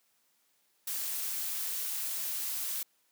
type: noise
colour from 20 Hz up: blue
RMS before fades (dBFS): -35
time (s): 0.87-2.83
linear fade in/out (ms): 5
effects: white hiss -72 dBFS RMS until 3.11 s + high-pass 150 Hz 12 dB/octave